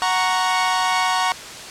sawtooth chord, F# major, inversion none, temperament equal, 740 / 932.3 / 1108.7 Hz, F#5 / A#5 / C#6, 0 / 0 / 0 cents, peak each -18 dBFS, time 0.02-1.32 s, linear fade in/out 0 ms, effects white hiss -34 dBFS RMS until 1.7 s + low-pass 7000 Hz 12 dB/octave

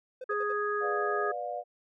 triangle tone bursts, 511 Hz, C5, 41 cents flat, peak -35 dBFS, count 4, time 0.21-0.527 s, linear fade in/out 5 ms, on 32 ms, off 63 ms
harmonic tone, 415 Hz, G#4, 1 cent flat, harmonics 1 / 3 / 4, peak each -31 / -32 / -35 dBFS, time 0.29-1.32 s, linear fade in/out 10 ms
sine chord, B diminished, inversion none, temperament just, 493.9 / 592.7 / 711.2 Hz, B4 / D5 / F5, 0 / +16 / +31 cents, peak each -40 / -37 / -35 dBFS, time 0.8-1.64 s, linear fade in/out 50 ms
effects none

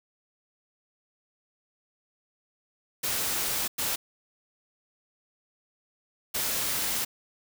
white noise bursts at uneven times, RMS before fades -29 dBFS, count 3, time 3.03-3.68 / 3.78-3.96 / 6.34-7.05 s, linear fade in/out 10 ms, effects none

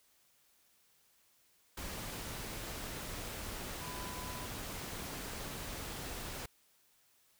sine tone in noise, 1000 Hz, B5, 21 cents sharp, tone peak -48 dBFS, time 3.81-4.46 s, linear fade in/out 5 ms, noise pink, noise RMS -43 dBFS, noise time 1.77-6.46 s, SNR -8 dB, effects white hiss -70 dBFS RMS until 7.39 s

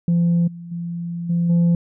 sine tone with level steps, 171.1 Hz, F3, 35 cents flat, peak -12 / -32 / -24 / -15 / -10 dBFS, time 0.08-1.75 s, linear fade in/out 2 ms, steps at 0.47 / 0.71 / 1.29 / 1.49 s, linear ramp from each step 10 ms, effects tanh soft clip ceiling -12 dBFS

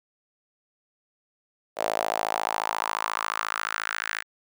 sawtooth tone with high-pass filter sweep, 54.2 Hz, A1, 25 cents flat, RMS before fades -29 dBFS, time 1.76-4.24 s, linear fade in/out 50 ms, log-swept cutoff 610 to 1700 Hz, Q 3.6, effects none

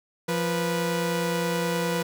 sawtooth tone pair together, 173.24 / 490 Hz, F3 / B4, -14 / -14 cents, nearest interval octave + tritone, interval 1800 cents, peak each -23 dBFS, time 0.28-2.03 s, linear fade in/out 10 ms, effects none

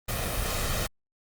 pink noise with comb filter, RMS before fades -29 dBFS, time 0.08-0.87 s, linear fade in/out 10 ms, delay 1.6 ms, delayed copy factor +0.5, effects Opus 32 kbps

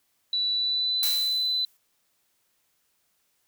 sine tone with pitch glide, 3951 to 4011 Hz, B7 to B7, 0 to +26 cents, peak -23 dBFS, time 0.33-1.65 s, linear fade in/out 2 ms, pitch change +26 cents, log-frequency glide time 0.53-1.04 s
blue noise with exponential decay, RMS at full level -26 dBFS, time 1.03-1.77 s, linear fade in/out 0 ms, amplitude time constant 160 ms
effects white hiss -71 dBFS RMS until 3.47 s

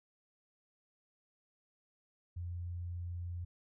sine tone with vibrato, 87.31 Hz, F2, in tune, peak -38 dBFS, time 2.36-3.45 s, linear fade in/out 10 ms, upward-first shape square, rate 20 Hz, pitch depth 17 cents each way, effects none

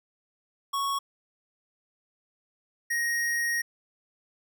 square tone pair in turn, 1108.7 / 1875.2 Hz, C#6 / A#6, 0 / +10 cents, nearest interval major sixth, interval 910 cents, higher second, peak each -27 / -26 dBFS, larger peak second, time 0.73-0.99 / 2.9-3.62 s, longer second, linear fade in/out 10 ms, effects none

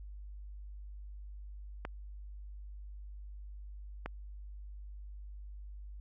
clicks, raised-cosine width 0.5 ms, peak -23 dBFS, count 2, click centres 1.851 / 4.06 s, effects added 50 Hz sine -44 dBFS peak until 6 s + AAC 64 kbps

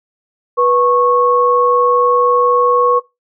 sine tone pair together, 489.5 / 1099 Hz, B4 / C#6, -15 / -15 cents, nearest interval octave + major second, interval 1400 cents, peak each -12 dBFS, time 0.57-3 s, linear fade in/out 20 ms, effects noise-tail reverb RT60 0.2 s tail -19 dB re dry

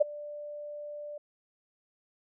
sine tone with ADSR envelope, 590 Hz, D5, 8 cents sharp, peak -16 dBFS, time 0-1.18 s, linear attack 15 ms, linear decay 13 ms, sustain -22 dB, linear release 6 ms, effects none

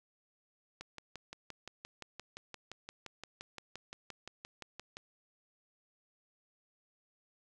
click train, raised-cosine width 0.2 ms, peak -27 dBFS, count 25, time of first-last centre 0.81-4.969 s, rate 5.77 Hz, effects none

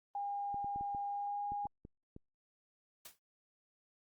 sine tone with pitch glide, 808 to 816.9 Hz, G#5 to G#5, -48 to -29 cents, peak -36 dBFS, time 0.15-1.67 s, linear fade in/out 2 ms, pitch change +19 cents, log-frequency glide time 1.05-1.41 s
clicks, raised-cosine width 3 ms, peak -36 dBFS, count 9, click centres 0.544 / 0.645 / 0.76 / 0.81 / 0.948 / 1.52 / 1.655 / 1.851 / 2.164 s
white noise with exponential decay, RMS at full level -46 dBFS, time 3.05-3.19 s, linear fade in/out 5 ms, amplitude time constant 30 ms
effects Opus 24 kbps

